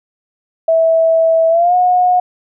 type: tone with pitch glide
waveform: sine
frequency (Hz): 653 to 724.5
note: E5 to F#5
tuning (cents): -17 to -37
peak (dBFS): -8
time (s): 0.68-2.2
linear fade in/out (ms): 5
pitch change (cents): +180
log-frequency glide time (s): 1.49-1.75
effects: none